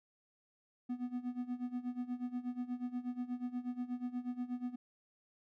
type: tone with tremolo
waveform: triangle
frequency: 246.9 Hz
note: B3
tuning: in tune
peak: -32 dBFS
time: 0.89-4.76 s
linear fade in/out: 10 ms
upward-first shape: sine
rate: 8.3 Hz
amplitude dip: 85%
effects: none